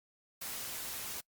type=noise; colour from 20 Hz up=white; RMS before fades=-41 dBFS; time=0.41-1.21 s; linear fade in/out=10 ms; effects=noise-tail reverb RT60 0.1 s tail -25 dB re dry + Opus 48 kbps